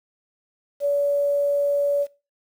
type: tone with quantisation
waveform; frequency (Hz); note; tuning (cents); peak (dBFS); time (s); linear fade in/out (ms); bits
sine; 571; D5; -49; -18; 0.8-2.07; 50; 8
effects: noise-tail reverb RT60 0.3 s tail -20 dB re dry